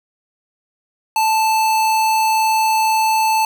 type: tone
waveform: square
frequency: 879 Hz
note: A5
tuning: 2 cents flat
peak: -14 dBFS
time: 1.16-3.45 s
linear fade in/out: 2 ms
effects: none